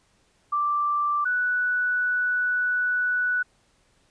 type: tone pair in turn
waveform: sine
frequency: 1174.7 / 1480 Hz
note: D6 / F#6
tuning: 0 / 0 cents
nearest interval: major third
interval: 400 cents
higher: second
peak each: -21 dBFS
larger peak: neither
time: 0.52-1.25 / 1.25-3.43 s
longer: second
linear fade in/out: 10 ms
effects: pink hiss -64 dBFS RMS until 4.1 s + resampled to 22050 Hz